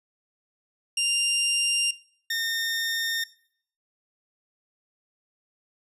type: tone pair in turn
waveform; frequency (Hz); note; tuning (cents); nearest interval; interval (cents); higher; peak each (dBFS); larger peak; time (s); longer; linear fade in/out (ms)
20% pulse; 2791 / 1826.6; F7 / A#6; -2 / -36; perfect fifth; 734; first; -18 / -20; first; 0.97-1.91 / 2.3-3.24; neither; 5
effects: noise-tail reverb RT60 0.6 s tail -20 dB re dry + resampled to 32000 Hz